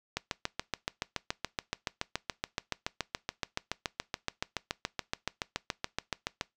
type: click train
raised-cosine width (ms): 0.2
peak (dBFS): -13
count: 45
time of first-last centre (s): 0.17-6.411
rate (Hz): 7.05
effects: noise-tail reverb RT60 0.2 s tail -22 dB re dry